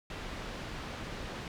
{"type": "low-pass noise", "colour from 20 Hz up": "pink", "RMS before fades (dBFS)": -41, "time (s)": [0.1, 1.48], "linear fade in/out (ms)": 2, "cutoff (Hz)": 4000, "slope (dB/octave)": 12, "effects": []}